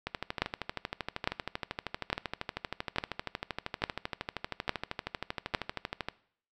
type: two click trains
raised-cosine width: 0.3 ms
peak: -10 / -17 dBFS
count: 7 / 78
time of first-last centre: 0.42-5.548 / 0.07-6.086 s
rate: 1.17 / 12.8 Hz
effects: noise-tail reverb RT60 0.6 s tail -20 dB re dry